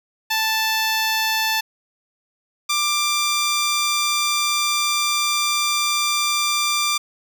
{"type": "tone pair in turn", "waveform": "10% pulse", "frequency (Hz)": [880, 1184.9], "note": ["A5", "D6"], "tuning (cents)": [0, 15], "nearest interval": "perfect fourth", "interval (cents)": 515, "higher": "second", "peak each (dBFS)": -10, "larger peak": "neither", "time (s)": [[0.3, 1.61], [2.69, 6.98]], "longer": "second", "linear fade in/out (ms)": 10, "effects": []}